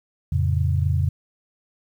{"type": "chord", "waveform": "sine", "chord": "F augmented", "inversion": "none", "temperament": "equal with one note detuned", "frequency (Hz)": [87.31, 111.02, 138.59], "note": ["F2", "A2", "C#3"], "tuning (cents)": [0, 16, 0], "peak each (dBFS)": [-20, -26, -23], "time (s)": [0.32, 1.09], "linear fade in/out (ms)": 5, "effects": ["9-bit"]}